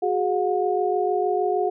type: tone cluster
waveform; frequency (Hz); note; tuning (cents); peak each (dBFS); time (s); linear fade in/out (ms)
sine; 368.4 / 414.9 / 721; F#4 / G#4 / F#5; -7 / -2 / -45; -24; 0.02-1.7; 10
effects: none